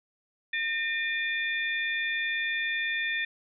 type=tone cluster; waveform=sine; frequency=1822 / 2410 / 3532 Hz; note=A#6 / D7 / A7; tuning=-40 / +44 / +6 cents; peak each=-29 / -32 / -36 dBFS; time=0.53-3.25 s; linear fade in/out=5 ms; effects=none